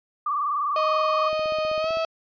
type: tone with vibrato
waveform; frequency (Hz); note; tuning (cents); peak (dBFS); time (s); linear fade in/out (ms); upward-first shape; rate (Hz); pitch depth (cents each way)
sine; 1161; D6; -20; -22; 0.26-1.29; 5; sine; 20; 85
type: tone with pitch glide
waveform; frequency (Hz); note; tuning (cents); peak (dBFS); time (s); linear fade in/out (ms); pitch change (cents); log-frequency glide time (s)
35% pulse; 622.3 to 651; D#5 to E5; 0 to -22; -21; 0.76-2.05; 2; +78; 1.79-1.91
type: click train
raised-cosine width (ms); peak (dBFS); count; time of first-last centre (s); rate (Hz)
2; -29; 11; 1.33-1.971; 15.6
effects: resampled to 11025 Hz